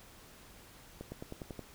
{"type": "accelerating click train", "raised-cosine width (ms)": 2, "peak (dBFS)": -28, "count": 7, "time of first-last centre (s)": [1.01, 1.593], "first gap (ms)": 110, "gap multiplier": 0.95, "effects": ["pink hiss -56 dBFS RMS until 1.74 s"]}